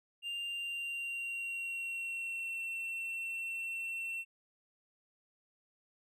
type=tone with pitch glide; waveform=triangle; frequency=2794 to 2704 Hz; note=F7 to E7; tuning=0 to +43 cents; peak=-35 dBFS; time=0.22-4.25 s; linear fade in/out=50 ms; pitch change=-57 cents; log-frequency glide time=0.42-2.63 s; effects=none